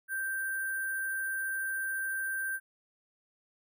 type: tone with sample-and-hold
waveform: sine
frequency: 1568 Hz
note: G6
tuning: in tune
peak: -31 dBFS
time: 0.08-2.6 s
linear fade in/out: 50 ms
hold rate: 11025 Hz
effects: none